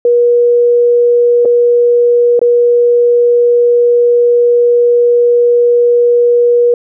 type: tone with dropouts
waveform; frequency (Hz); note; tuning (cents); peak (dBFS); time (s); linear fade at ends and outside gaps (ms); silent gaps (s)
sine; 480; B4; -49; -5; 0.05-6.74; 2; 1.45-1.455 / 2.393-2.415
effects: none